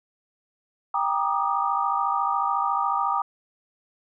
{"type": "tone cluster", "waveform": "sine", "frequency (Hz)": [791, 945, 1183, 1237], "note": ["G5", "A#5", "D6", "D#6"], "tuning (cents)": [15, 23, 12, -10], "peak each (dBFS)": -27, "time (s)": [0.94, 3.22], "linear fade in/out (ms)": 5, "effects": []}